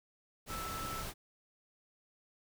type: tone in noise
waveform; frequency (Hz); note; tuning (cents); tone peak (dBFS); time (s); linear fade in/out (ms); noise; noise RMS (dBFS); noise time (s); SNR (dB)
sine; 1318.5; E6; 0; -41; 0.48-1.05; 50; pink; -42; 0.46-1.14; -2
effects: none